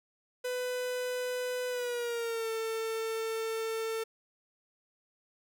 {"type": "tone with pitch glide", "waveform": "45% pulse", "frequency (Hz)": [499.5, 447.6], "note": ["B4", "A4"], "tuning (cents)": [20, 30], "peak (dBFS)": -32, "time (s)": [0.44, 4.04], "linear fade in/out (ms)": 10, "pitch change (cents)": -190, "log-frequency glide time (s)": [1.69, 2.5], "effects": []}